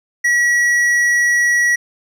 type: tone with tanh clipping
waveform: triangle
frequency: 1926 Hz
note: B6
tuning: 44 cents flat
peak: -13 dBFS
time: 0.24-1.76 s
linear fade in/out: 10 ms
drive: 13 dB
effects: none